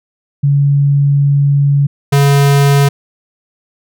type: tone pair in turn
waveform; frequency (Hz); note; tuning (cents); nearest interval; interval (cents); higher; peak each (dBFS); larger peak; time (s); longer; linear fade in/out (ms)
sine / square; 141.6 / 140.89; C#3 / C#3; +37 / +28; unison; 9; first; -7; neither; 0.43-1.87 / 2.12-2.89; first; 10
effects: none